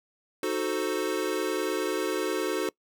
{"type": "chord", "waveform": "square", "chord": "D# diminished seventh", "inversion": "none", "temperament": "equal", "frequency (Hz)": [311.1, 370, 440, 523.3], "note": ["D#4", "F#4", "A4", "C5"], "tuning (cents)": [0, 0, 0, 0], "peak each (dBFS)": [-34, -31, -32, -36], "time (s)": [0.43, 2.69], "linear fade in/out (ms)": 2, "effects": ["noise-tail reverb RT60 0.1 s tail -23 dB re dry"]}